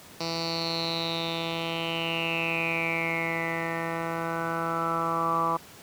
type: tone with low-pass filter sweep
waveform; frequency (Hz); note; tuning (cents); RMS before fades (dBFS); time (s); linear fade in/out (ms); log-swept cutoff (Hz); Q
10% pulse; 165.8; E3; +10; -29; 0.2-5.57; 5; 4900 to 1100; 9.8
effects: pink hiss -48 dBFS RMS until 5.82 s + high-pass 100 Hz 12 dB/octave